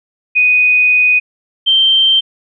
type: tone pair in turn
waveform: sine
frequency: 2489 / 3135 Hz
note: D#7 / G7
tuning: 0 / -1 cents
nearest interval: major third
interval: 399 cents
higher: second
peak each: -7 dBFS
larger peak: neither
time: 0.35-1.2 / 1.66-2.21 s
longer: first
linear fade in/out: 20 ms
effects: none